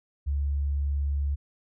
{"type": "tone", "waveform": "sine", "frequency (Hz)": 70.9, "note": "C#2", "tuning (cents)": 40, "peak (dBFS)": -24, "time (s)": [0.26, 1.36], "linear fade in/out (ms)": 20, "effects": []}